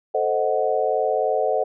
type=chord; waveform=sine; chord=A diminished seventh; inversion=none; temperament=equal; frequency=440 / 523.3 / 622.3 / 740 Hz; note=A4 / C5 / Eb5 / Gb5; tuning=0 / 0 / 0 / 0 cents; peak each=-24 dBFS; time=0.14-1.64 s; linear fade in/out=10 ms; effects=none